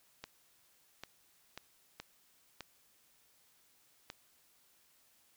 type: clicks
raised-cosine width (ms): 0.2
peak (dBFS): -26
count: 6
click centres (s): 0.24 / 1.036 / 1.576 / 2 / 2.607 / 4.101
effects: white hiss -69 dBFS RMS until 5.36 s